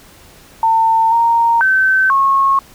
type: tone with pitch steps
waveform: sine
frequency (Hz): 900 / 928 / 1539 / 1091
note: A5 / A#5 / G6 / C#6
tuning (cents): +39 / -8 / -32 / -28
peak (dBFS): -9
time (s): 0.63-2.59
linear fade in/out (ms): 2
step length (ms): 490
effects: pink hiss -43 dBFS RMS until 2.74 s